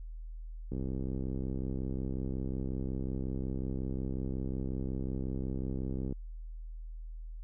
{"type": "click train", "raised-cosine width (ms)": 3, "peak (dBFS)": -24, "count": 355, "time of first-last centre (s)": [0.72, 6.125], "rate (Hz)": 65.5, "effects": ["added 40 Hz sine -40 dBFS peak until 7.43 s"]}